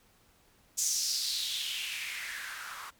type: noise with band-pass filter sweep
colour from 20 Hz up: blue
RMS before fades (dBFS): -35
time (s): 0.77-2.91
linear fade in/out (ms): 20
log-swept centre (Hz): 6700 to 1100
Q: 4.1
effects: pink hiss -65 dBFS RMS until 2.99 s